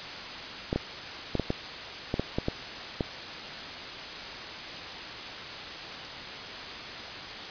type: clicks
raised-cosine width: 2 ms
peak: -13 dBFS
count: 10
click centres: 0.729 / 0.76 / 1.353 / 1.397 / 1.504 / 2.141 / 2.196 / 2.385 / 2.484 / 3.008 s
effects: white hiss -38 dBFS RMS until 7.5 s + resampled to 11025 Hz